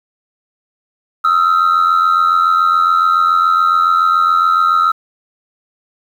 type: tone pair together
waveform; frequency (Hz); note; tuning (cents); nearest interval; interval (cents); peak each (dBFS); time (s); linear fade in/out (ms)
sine; 1263.9 / 1351; D#6 / E6; +27 / +42; minor second; 115; -10; 1.24-4.92; 10
effects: tanh soft clip ceiling -6 dBFS + 7-bit